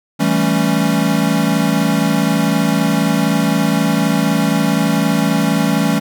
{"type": "chord", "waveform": "square", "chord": "A dominant seventh", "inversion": "second", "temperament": "equal", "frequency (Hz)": [164.81, 196, 220, 277.2], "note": ["E3", "G3", "A3", "C#4"], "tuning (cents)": [0, 0, 0, 0], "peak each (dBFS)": -19, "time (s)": [0.19, 6], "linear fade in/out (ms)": 20, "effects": []}